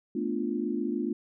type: chord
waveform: sine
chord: B half-diminished seventh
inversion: third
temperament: equal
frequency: 220 / 246.9 / 293.7 / 349.2 Hz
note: A3 / B3 / D4 / F4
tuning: 0 / 0 / 0 / 0 cents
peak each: -33 dBFS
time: 0.15-1.13 s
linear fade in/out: 5 ms
effects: none